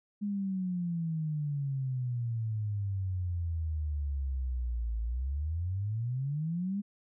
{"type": "exponential two-way sweep", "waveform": "sine", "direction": "down then up", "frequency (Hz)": [207.7, 55, 207.7], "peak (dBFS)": -30, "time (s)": [0.21, 6.82], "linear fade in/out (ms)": 20, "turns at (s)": 5, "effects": []}